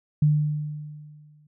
sine tone with exponential decay, 150 Hz, D3, 37 cents sharp, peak -14 dBFS, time 0.22-1.47 s, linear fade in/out 5 ms, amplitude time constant 270 ms, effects none

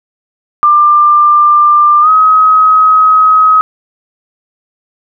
sine tone with pitch glide, 1191 to 1269.1 Hz, D6 to D#6, +24 to +34 cents, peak -3 dBFS, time 0.63-3.61 s, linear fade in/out 0 ms, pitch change +110 cents, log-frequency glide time 2.01-2.09 s, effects none

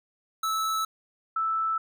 square / sine tone pair in turn, 1308 / 1317.9 Hz, E6 / E6, -14 / -1 cents, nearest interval unison, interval 13 cents, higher second, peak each -26 / -24 dBFS, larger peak second, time 0.43-0.85 / 1.36-1.78 s, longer neither, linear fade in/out 5 ms, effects none

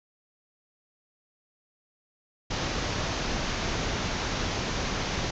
pink low-pass noise, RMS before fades -30 dBFS, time 2.5-5.31 s, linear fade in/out 10 ms, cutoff 6700 Hz, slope 96 dB/octave, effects none

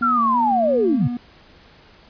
triangle tone with vibrato, 235.7 Hz, A#3, 19 cents sharp, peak -21 dBFS, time 0.01-1.17 s, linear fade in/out 2 ms, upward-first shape square, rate 3 Hz, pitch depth 46 cents each way
sine linear sweep, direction down, 1396.9 to 110 Hz, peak -15 dBFS, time 0.02-1.08 s, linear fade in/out 10 ms
effects pink hiss -49 dBFS RMS until 2.09 s + resampled to 11025 Hz

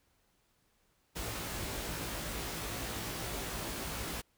pink noise with comb filter, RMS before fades -39 dBFS, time 1.15-4.22 s, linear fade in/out 20 ms, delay 18 ms, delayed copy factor +0.95, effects pink hiss -73 dBFS RMS until 4.37 s

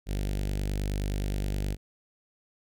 sawtooth tone with notch filter, 49.54 Hz, G1, 19 cents sharp, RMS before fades -30 dBFS, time 0.06-1.77 s, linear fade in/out 50 ms, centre 1100 Hz, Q 0.71, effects none

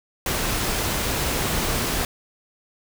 pink noise, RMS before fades -24 dBFS, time 0.26-2.05 s, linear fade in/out 2 ms, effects none

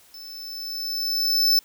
square tone with level ramp, 5274 Hz, E8, in tune, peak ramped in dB -39 to -15 dBFS, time 0.14-1.59 s, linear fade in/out 2 ms, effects white hiss -54 dBFS RMS until 1.64 s

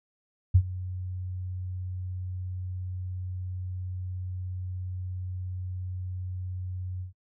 sine tone with ADSR envelope, 91.7 Hz, F#2, 15 cents flat, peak -13 dBFS, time 0.54-7.13 s, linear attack 14 ms, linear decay 65 ms, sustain -19 dB, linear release 120 ms, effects noise-tail reverb RT60 0.1 s tail -21 dB re dry

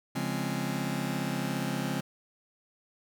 sawtooth chord, Db major seventh, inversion none, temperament just, 138.59 / 173.24 / 207.9 / 259.9 Hz, Db3 / F3 / Ab3 / C4, 0 / -14 / +2 / -11 cents, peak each -31 dBFS, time 0.15-2.01 s, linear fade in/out 10 ms, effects none

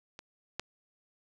clicks, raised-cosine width 0.2 ms, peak -27 / -16 dBFS, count 2, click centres 0.191 / 0.596 s, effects none

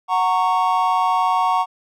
triangle chord, F# major, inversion none, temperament equal with one note detuned, 740 / 922.7 / 1108.7 Hz, F#5 / A#5 / C#6, 0 / -18 / 0 cents, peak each -18 dBFS, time 0.08-1.66 s, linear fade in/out 50 ms, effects none

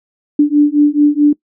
sine beating tone pair, 291.5 / 296.1 Hz, D4 / D4, -13 / +14 cents, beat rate 4.6 Hz, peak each -10 dBFS, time 0.39-1.33 s, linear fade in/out 5 ms, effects noise-tail reverb RT60 0.1 s tail -22 dB re dry

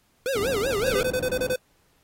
square tone with vibrato, 466.2 Hz, A#4, in tune, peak -24 dBFS, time 0.26-1.03 s, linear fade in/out 0 ms, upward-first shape sine, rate 5.3 Hz, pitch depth 290 cents each way
white low-pass noise, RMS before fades -34 dBFS, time 0.35-1.54 s, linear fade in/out 5 ms, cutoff 390 Hz, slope 12 dB/octave
square tone bursts, 507 Hz, B4, 45 cents sharp, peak -23 dBFS, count 8, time 0.86-1.56 s, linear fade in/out 5 ms, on 63 ms, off 28 ms
effects pink hiss -65 dBFS RMS until 2.03 s + AAC 48 kbps

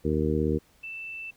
harmonic tone, 77 Hz, D#2, 17 cents flat, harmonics 1 / 2 / 3 / 4 / 5 / 6, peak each -30 / -30 / -30 / -30 / -30 / -30 dBFS, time 0.04-0.59 s, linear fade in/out 20 ms
sine tone, 2658 Hz, E7, 14 cents sharp, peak -35 dBFS, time 0.83-1.31 s, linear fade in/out 10 ms
effects pink hiss -62 dBFS RMS until 1.36 s

